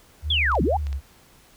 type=tone with vibrato; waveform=sine; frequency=72.6 Hz; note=D2; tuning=19 cents flat; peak=-24 dBFS; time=0.22-1.01 s; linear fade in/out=50 ms; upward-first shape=sine; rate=2.4 Hz; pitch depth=100 cents each way
type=linear two-way sweep; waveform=sine; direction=down then up; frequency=3520 to 130.81 to 869 Hz; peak=-19 dBFS; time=0.3-0.77 s; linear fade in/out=5 ms; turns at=0.62 s
type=clicks; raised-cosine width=0.2 ms; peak=-24 dBFS; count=4; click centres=0.518 / 0.553 / 0.869 / 0.929 s
effects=pink hiss -54 dBFS RMS until 1.56 s